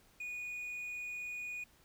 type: tone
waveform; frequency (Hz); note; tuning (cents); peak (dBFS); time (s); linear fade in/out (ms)
triangle; 2461; D#7; -20; -38; 0.2-1.64; 5
effects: pink hiss -66 dBFS RMS until 1.84 s